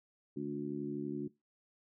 harmonic tone with a mistuned harmonic, 72.1 Hz, D2, 31 cents flat, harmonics 2 / 3 / 4 / 5, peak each -45 / -42 / -39 / -41 dBFS, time 0.36-1.28 s, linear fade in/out 10 ms, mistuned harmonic 2, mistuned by +33 cents, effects noise-tail reverb RT60 0.2 s tail -19 dB re dry

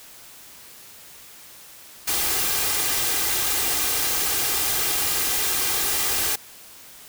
white noise with comb filter, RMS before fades -23 dBFS, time 2.07-6.36 s, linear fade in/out 10 ms, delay 2.5 ms, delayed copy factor +0.5, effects white hiss -45 dBFS RMS until 7.08 s

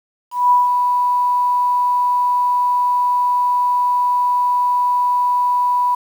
sine tone with ADSR envelope, 984 Hz, B5, 7 cents flat, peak -8 dBFS, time 0.31-5.95 s, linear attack 200 ms, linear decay 160 ms, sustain -5 dB, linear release 6 ms, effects 7-bit

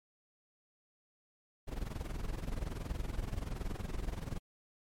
brown noise with amplitude modulation, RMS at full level -35 dBFS, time 1.67-4.39 s, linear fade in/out 20 ms, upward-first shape sine, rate 21.2 Hz, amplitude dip 80%, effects MP3 64 kbps

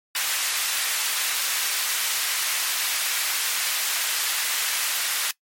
pink high-pass noise, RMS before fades -25 dBFS, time 0.15-5.31 s, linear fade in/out 2 ms, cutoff 1700 Hz, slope 12 dB/octave, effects noise-tail reverb RT60 0.1 s tail -21 dB re dry + MP3 64 kbps

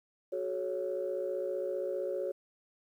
sine chord, F# suspended second, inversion none, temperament equal with one note detuned, 370 / 425.3 / 554.4 Hz, F#4 / G#4 / C#5, 0 / +41 / 0 cents, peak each -36 / -38 / -34 dBFS, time 0.32-2.32 s, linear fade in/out 10 ms, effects tanh soft clip ceiling -24 dBFS + 11-bit

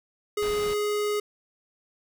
square tone, 416.9 Hz, G#4, 7 cents sharp, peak -25 dBFS, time 0.37-1.2 s, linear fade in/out 5 ms
pink low-pass noise, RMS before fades -39 dBFS, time 0.42-0.74 s, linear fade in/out 5 ms, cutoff 5400 Hz, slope 96 dB/octave
effects none

